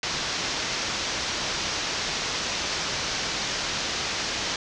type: low-pass noise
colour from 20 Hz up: white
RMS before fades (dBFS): -29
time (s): 0.03-4.56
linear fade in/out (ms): 2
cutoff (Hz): 6300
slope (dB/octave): 48
effects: none